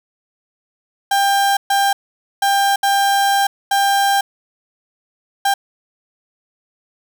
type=tone bursts at uneven times; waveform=35% pulse; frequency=795 Hz; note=G5; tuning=24 cents sharp; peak=-11 dBFS; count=6; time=1.11-1.57 / 1.7-1.93 / 2.42-2.76 / 2.83-3.47 / 3.71-4.21 / 5.45-5.54 s; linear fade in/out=5 ms; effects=none